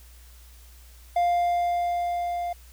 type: tone with level ramp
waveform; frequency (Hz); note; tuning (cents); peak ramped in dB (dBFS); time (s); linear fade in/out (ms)
triangle; 700; F5; +4; -17 to -25; 1.16-2.53; 5
effects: added 60 Hz sine -47 dBFS peak until 2.72 s + white hiss -55 dBFS RMS until 2.72 s